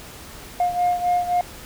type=beating tone pair; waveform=sine; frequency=710 / 713.8 Hz; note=F5 / F5; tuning=+28 / +38 cents; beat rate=3.8 Hz; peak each=-18 / -22 dBFS; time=0.6-1.41 s; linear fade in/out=2 ms; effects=tanh soft clip ceiling -14 dBFS + pink hiss -40 dBFS RMS until 1.65 s